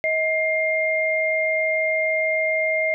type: tone pair together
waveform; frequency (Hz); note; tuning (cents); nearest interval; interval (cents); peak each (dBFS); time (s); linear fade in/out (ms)
sine; 634.7 / 2114; D#5 / C7; +34 / +17; octave + major sixth; 2083; -22 / -21; 0.04-2.94; 0
effects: none